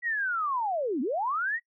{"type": "linear two-way sweep", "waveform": "sine", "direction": "down then up", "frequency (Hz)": [1953, 231.8, 1953], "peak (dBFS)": -26, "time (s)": [0.02, 1.6], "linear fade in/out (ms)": 50, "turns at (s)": 1.01, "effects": ["noise-tail reverb RT60 0.1 s tail -23 dB re dry"]}